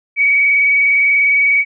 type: tone with vibrato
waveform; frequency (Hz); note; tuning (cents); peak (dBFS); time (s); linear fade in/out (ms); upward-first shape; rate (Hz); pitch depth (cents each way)
sine; 2259; C#7; +32; -9; 0.16-1.65; 50; triangle; 20; 43
effects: none